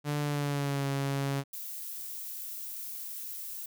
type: tone with pitch glide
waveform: sawtooth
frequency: 146.83 to 138.59 Hz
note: D3 to C#3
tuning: 0 to 0 cents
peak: -25 dBFS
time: 0.04-1.44 s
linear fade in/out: 50 ms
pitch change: -100 cents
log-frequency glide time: 0.22-0.86 s
type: noise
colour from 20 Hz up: violet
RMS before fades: -40 dBFS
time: 1.53-3.66 s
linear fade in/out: 5 ms
effects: none